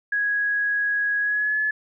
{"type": "tone with pitch glide", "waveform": "sine", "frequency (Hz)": [1661.2, 1714.8], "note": ["G#6", "A6"], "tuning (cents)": [0, -45], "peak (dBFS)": -20, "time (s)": [0.12, 1.71], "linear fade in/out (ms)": 5, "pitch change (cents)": 55, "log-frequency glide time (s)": [1.2, 1.59], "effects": []}